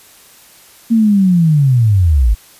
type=linear sweep; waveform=sine; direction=down; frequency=233.1 to 48.54 Hz; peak=-7 dBFS; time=0.9-2.35 s; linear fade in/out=20 ms; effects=white hiss -43 dBFS RMS until 2.59 s + resampled to 32000 Hz